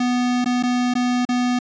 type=tone with dropouts; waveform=square; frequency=246.9 Hz; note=B3; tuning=in tune; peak=-18 dBFS; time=0-1.59 s; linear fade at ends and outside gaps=5 ms; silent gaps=0.445-0.458 / 0.627-0.634 / 0.939-0.952 / 1.252-1.289 s; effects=resampled to 16000 Hz